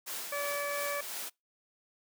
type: noise with tremolo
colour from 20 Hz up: white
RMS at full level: -38 dBFS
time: 0.06-1.3 s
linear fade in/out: 20 ms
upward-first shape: triangle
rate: 2.9 Hz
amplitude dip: 45%
type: harmonic tone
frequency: 575 Hz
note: D5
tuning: 37 cents flat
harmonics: 1 / 2 / 3 / 4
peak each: -35 / -38 / -40 / -41 dBFS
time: 0.32-1.01 s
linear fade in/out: 5 ms
effects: noise-tail reverb RT60 0.2 s tail -25 dB re dry + high-pass 300 Hz 12 dB/octave